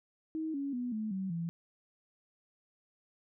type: tone with pitch steps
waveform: sine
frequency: 317 / 279.2 / 245.9 / 216.5 / 190.68 / 167.92 Hz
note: D#4 / C#4 / B3 / A3 / G3 / E3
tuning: +32 / +13 / -7 / -28 / -48 / +32 cents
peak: -33 dBFS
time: 0.35-1.49 s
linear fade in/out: 0 ms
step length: 190 ms
effects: none